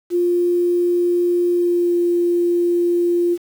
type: tone with pitch glide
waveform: sine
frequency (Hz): 350.8 to 347.8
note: F4 to F4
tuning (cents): +8 to -7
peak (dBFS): -14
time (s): 0.1-3.38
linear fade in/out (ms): 50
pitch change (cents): -15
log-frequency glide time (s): 1.51-1.98
effects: 7-bit